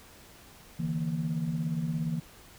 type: tone cluster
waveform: sine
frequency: 146.4 / 163.5 / 233.1 Hz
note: D3 / E3 / A#3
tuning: -5 / -14 / 0 cents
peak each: -35 / -29 / -35 dBFS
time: 0.79-2.2 s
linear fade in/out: 10 ms
effects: tanh soft clip ceiling -21 dBFS + pink hiss -53 dBFS RMS until 2.58 s